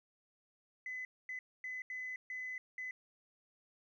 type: tone bursts at uneven times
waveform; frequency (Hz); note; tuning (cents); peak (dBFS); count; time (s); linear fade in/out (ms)
sine; 2017; B6; +36; -39; 6; 0.86-1.05 / 1.29-1.39 / 1.64-1.82 / 1.9-2.16 / 2.3-2.58 / 2.78-2.91; 2
effects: tanh soft clip ceiling -35 dBFS + 13-bit